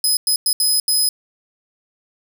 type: tone bursts at uneven times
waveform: 20% pulse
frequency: 5050 Hz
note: D#8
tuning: 25 cents sharp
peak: -9 dBFS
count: 5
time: 0.04-0.17 / 0.27-0.36 / 0.46-0.53 / 0.6-0.8 / 0.88-1.09 s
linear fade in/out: 2 ms
effects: none